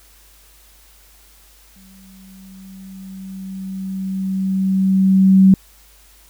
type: tone with exponential growth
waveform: sine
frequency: 190.9 Hz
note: G3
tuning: 46 cents flat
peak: -5 dBFS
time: 1.76-5.54 s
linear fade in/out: 2 ms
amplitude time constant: 820 ms
effects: added 50 Hz sine -50 dBFS peak until 6.29 s + white hiss -50 dBFS RMS until 6.29 s